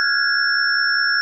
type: tone cluster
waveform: sine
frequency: 1385 / 1450 / 1590 / 1660 / 5400 Hz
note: F6 / F#6 / G6 / G#6 / E8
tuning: -15 / -35 / +24 / -1 / +41 cents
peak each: -26 / -22 / -26 / -19 / -22 dBFS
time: 0-1.21 s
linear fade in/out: 0 ms
effects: none